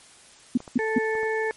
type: tone bursts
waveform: sine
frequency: 246.9 Hz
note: B3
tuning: in tune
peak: -16 dBFS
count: 3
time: 0.55-0.985 s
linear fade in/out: 5 ms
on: 25 ms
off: 180 ms
type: clicks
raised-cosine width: 1 ms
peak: -26 dBFS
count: 4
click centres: 0.604 / 0.678 / 1.153 / 1.232 s
type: harmonic tone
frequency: 440 Hz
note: A4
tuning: in tune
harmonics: 1 / 2 / 4 / 5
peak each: -25 / -32 / -29 / -36 dBFS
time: 0.79-1.51 s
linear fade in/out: 0 ms
effects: white hiss -51 dBFS RMS until 1.56 s + MP3 48 kbps